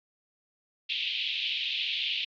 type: band-pass noise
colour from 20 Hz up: white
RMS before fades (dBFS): -31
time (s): 0.89-2.25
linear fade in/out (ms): 10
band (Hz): 2500 to 3700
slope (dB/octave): 48
effects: MP3 64 kbps